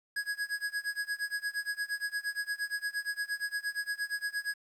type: tone with tremolo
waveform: square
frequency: 1663 Hz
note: G#6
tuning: 2 cents sharp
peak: -30 dBFS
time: 0.16-4.54 s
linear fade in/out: 5 ms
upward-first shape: sine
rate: 8.6 Hz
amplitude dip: 95%
effects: low-pass 11000 Hz 12 dB/octave + 10-bit